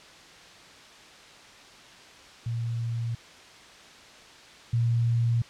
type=tone pair in turn; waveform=sine; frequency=116.5 / 117.15 Hz; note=A#2 / A#2; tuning=-1 / +9 cents; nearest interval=unison; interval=10 cents; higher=second; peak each=-27 / -21 dBFS; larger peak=second; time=2.46-3.15 / 4.73-5.42 s; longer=neither; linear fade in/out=5 ms; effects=white hiss -49 dBFS RMS until 5.49 s + low-pass 5000 Hz 12 dB/octave